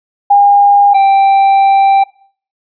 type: tone pair in turn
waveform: sine / triangle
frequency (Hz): 809 / 784.6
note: G#5 / G5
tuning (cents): -46 / +1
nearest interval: minor second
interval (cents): 53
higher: first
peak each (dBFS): -3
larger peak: neither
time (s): 0.3-0.94 / 0.94-2.04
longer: second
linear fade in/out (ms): 10
effects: noise-tail reverb RT60 0.5 s tail -21 dB re dry + resampled to 11025 Hz